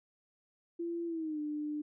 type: tone with pitch glide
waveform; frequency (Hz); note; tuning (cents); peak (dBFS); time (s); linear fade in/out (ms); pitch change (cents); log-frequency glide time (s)
sine; 339.6 to 299.1; F4 to D4; -48 to +32; -34; 0.79-1.82; 10; -220; 1.06-1.4
effects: none